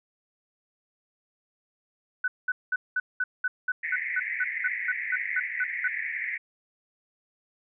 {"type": "tone bursts", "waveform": "sine", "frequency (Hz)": 1497, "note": "F#6", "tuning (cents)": 20, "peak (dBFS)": -23, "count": 16, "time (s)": [2.24, 5.88], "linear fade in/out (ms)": 5, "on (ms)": 40, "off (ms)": 200}
{"type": "band-pass noise", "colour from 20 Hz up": "white", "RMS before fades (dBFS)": -32, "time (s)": [3.83, 6.38], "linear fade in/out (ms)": 10, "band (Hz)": [1800, 2200], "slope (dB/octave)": 96}
{"effects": []}